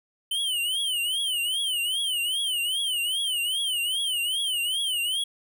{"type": "tone with vibrato", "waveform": "square", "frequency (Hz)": 3035, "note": "F#7", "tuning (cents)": 43, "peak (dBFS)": -25, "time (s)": [0.31, 5.24], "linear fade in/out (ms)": 5, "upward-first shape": "triangle", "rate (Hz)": 2.5, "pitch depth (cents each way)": 180, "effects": []}